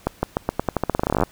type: accelerating click train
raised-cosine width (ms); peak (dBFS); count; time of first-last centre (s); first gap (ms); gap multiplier
1; -5; 22; 0.07-1.235; 160; 0.87
effects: pink hiss -50 dBFS RMS until 1.31 s